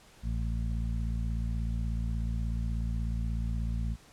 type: harmonic tone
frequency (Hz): 56.5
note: A1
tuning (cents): +47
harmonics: 1 / 2 / 3 / 4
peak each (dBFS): -30 / -36 / -40 / -42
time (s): 0.22-3.97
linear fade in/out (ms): 50
effects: pink hiss -57 dBFS RMS until 4.12 s + low-pass 10000 Hz 12 dB/octave

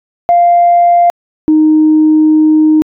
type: tone pair in turn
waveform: sine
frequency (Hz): 696 / 310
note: F5 / D#4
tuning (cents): -6 / -6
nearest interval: octave + major second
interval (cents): 1400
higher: first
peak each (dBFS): -3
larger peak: neither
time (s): 0.29-1.1 / 1.48-2.82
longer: second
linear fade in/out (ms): 0
effects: tanh soft clip ceiling 0 dBFS

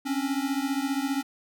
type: beating tone pair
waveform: square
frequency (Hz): 268.1 / 283.1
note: C4 / C#4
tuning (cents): +42 / +37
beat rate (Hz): 15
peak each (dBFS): -29 / -30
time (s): 0.05-1.23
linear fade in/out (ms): 20
effects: none

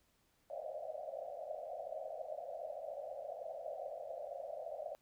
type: band-pass noise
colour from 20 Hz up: white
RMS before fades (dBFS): -45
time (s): 0.5-4.95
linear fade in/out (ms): 0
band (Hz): 530 to 710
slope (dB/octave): 96
effects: pink hiss -75 dBFS RMS until 5.01 s

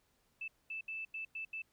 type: tone bursts at uneven times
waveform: sine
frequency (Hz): 2637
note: E7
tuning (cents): 0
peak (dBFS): -39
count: 6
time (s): 0.41-0.48 / 0.7-0.81 / 0.88-1.05 / 1.14-1.25 / 1.35-1.45 / 1.53-1.62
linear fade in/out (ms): 5
effects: pink hiss -75 dBFS RMS until 1.72 s

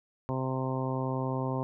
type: harmonic tone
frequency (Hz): 130.81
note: C3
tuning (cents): 0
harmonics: 1 / 2 / 3 / 4 / 5 / 6 / 7 / 8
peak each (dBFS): -32 / -35 / -38 / -38 / -41 / -44 / -39 / -41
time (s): 0.29-1.63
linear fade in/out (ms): 0
effects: none

